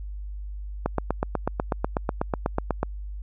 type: click train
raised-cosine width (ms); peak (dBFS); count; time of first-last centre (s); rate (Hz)
1; -9; 17; 0.86-2.83; 8.12
effects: added 50 Hz sine -32 dBFS peak until 3.22 s